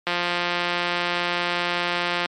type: click train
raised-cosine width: 0.3 ms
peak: -7 dBFS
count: 384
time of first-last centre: 0.07-2.259 s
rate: 175 Hz
effects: high-pass 200 Hz 12 dB/octave + MP3 64 kbps